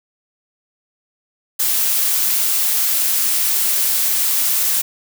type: noise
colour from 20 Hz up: blue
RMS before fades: -17 dBFS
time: 1.59-4.82 s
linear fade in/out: 10 ms
effects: none